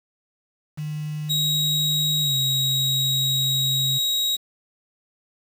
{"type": "tone with pitch glide", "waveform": "sine", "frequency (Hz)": [151.8, 134.46], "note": ["D#3", "C3"], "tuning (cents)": [-42, 48], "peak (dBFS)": -26, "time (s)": [0.77, 3.99], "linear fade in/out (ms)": 20, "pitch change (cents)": -210, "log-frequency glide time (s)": [2.21, 2.35]}
{"type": "tone", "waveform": "40% pulse", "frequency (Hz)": 3812, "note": "A#7", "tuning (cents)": 38, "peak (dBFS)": -19, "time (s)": [1.29, 4.37], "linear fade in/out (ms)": 20}
{"effects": ["7-bit"]}